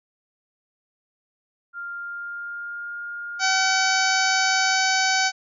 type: tone with pitch glide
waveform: sine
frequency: 1396.9 to 1414.8 Hz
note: F6 to F6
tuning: 0 to +22 cents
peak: -30 dBFS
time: 1.73-4.78 s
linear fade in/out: 50 ms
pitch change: +22 cents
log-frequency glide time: 1.9-2.97 s
type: harmonic tone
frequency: 760 Hz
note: F#5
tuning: 46 cents sharp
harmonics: 1 / 2 / 3 / 4 / 5 / 6 / 7 / 8 / 9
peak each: -24 / -23 / -27 / -33 / -33 / -27 / -30 / -29 / -33 dBFS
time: 3.39-5.32 s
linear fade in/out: 50 ms
effects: none